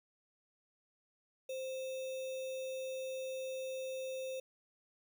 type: tone with sample-and-hold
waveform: sine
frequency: 523.3 Hz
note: C5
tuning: in tune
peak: -38 dBFS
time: 1.49-4.4 s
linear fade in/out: 5 ms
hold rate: 3150 Hz
effects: none